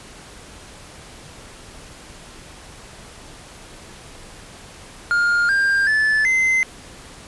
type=tone with pitch steps; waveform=triangle; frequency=1412 / 1597 / 1740 / 2063 Hz; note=F6 / G6 / A6 / C7; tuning=+19 / +32 / -20 / -25 cents; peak=-13 dBFS; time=5.11-6.63 s; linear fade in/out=0 ms; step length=380 ms; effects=pink hiss -41 dBFS RMS until 7.27 s + resampled to 24000 Hz